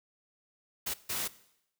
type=noise bursts at uneven times; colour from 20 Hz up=white; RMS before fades=-34 dBFS; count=2; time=0.86-0.94 / 1.09-1.28 s; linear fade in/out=10 ms; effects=noise-tail reverb RT60 0.8 s tail -18 dB re dry